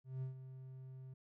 triangle tone with ADSR envelope, 130.81 Hz, C3, in tune, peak -36 dBFS, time 0.04-1.14 s, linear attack 180 ms, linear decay 120 ms, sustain -11 dB, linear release 7 ms, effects none

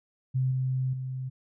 sine tone with level steps, 130 Hz, C3, 11 cents flat, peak -23 / -25 / -31 dBFS, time 0.34-1.3 s, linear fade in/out 20 ms, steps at 0.51 / 0.93 s, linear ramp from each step 5 ms, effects none

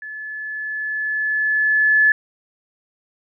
sine tone with level ramp, 1724 Hz, A6, 36 cents flat, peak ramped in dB -30 to -10 dBFS, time 0.02-2.12 s, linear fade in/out 2 ms, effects none

